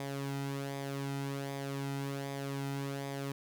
sawtooth tone with flanger, 138.59 Hz, C#3, in tune, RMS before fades -38 dBFS, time 0-3.32 s, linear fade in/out 2 ms, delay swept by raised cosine 0.7 to 1.8 ms, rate 1.3 Hz, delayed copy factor -0.55, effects none

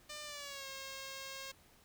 5% pulse tone with pitch glide, 598 to 538.9 Hz, D5 to C#5, +31 to -49 cents, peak -33 dBFS, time 0.09-1.52 s, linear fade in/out 10 ms, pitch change -180 cents, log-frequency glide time 0.24-0.67 s, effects pink hiss -65 dBFS RMS until 1.84 s

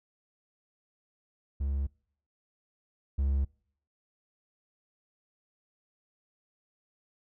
triangle tone pair in turn, 69.3 / 68.78 Hz, C#2 / C#2, 0 / -13 cents, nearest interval unison, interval 13 cents, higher first, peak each -26 / -23 dBFS, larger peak second, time 1.6-1.87 / 3.18-3.45 s, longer neither, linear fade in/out 10 ms, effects noise-tail reverb RT60 0.6 s tail -25 dB re dry

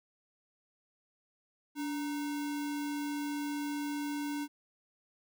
sine tone with sample-and-hold, 289.9 Hz, D4, 22 cents flat, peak -33 dBFS, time 1.75-4.48 s, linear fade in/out 50 ms, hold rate 1225 Hz, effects none

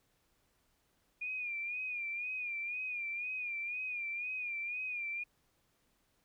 sine tone with vibrato, 2430 Hz, D#7, 42 cents flat, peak -36 dBFS, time 1.21-5.24 s, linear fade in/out 10 ms, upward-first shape sine, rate 2 Hz, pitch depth 69 cents each way, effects pink hiss -75 dBFS RMS until 6.24 s

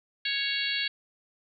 harmonic tone, 554.4 Hz, C#5, in tune, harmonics 3 / 4 / 5 / 6 / 7 / 8, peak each -34 / -34 / -34 / -34 / -34 / -34 dBFS, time 0.25-0.88 s, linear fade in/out 5 ms, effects none

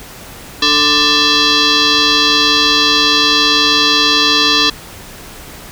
sine tone with frequency modulation, 294.4 Hz, D4, 4 cents sharp, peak -8 dBFS, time 0.62-4.7 s, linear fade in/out 5 ms, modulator 738 Hz, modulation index 6.4, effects pink hiss -33 dBFS RMS until 5.71 s

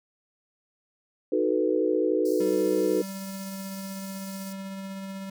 sine chord, B dominant seventh, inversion first, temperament equal, 311.1 / 370 / 440 / 493.9 Hz, D#4 / F#4 / A4 / B4, 0 / 0 / 0 / 0 cents, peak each -27 dBFS, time 1.32-3.02 s, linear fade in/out 5 ms
pink high-pass noise, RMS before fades -45 dBFS, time 2.25-4.53 s, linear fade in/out 5 ms, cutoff 4300 Hz, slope 96 dB/octave
square tone with tremolo, 193.7 Hz, G3, 20 cents flat, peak -34 dBFS, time 2.4-5.3 s, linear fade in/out 5 ms, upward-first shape triangle, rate 16 Hz, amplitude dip 25%
effects none

